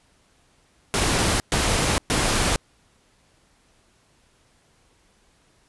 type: noise bursts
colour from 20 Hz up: pink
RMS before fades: -21 dBFS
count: 3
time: 0.94-2.56 s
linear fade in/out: 0 ms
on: 460 ms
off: 120 ms
effects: pink hiss -61 dBFS RMS until 5.68 s + resampled to 24000 Hz